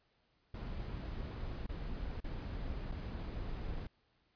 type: noise with dropouts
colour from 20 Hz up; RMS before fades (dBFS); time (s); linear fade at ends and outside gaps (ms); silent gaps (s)
brown; -41; 0.54-3.87; 5; 1.666-1.69 / 2.204-2.242 / 2.916-2.919
effects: pink hiss -75 dBFS RMS until 4.35 s + resampled to 11025 Hz